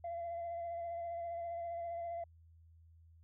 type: tone with vibrato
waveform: sine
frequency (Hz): 682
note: F5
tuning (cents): -41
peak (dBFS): -37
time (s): 0.04-2.24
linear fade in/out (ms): 5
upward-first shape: sine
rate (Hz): 15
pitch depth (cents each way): 22
effects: tanh soft clip ceiling -36 dBFS + added 82 Hz sine -59 dBFS peak until 3.23 s